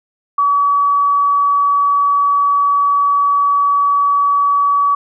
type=tone; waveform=sine; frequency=1139 Hz; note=C#6; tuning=47 cents sharp; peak=-10 dBFS; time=0.38-4.95 s; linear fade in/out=5 ms; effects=none